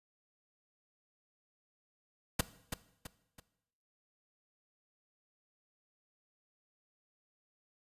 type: noise with echo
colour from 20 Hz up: pink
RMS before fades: -28 dBFS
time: 2.39-2.41 s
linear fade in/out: 5 ms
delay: 330 ms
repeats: 3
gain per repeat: -8 dB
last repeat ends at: 3.4 s
effects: noise-tail reverb RT60 0.8 s tail -17 dB re dry + resampled to 32000 Hz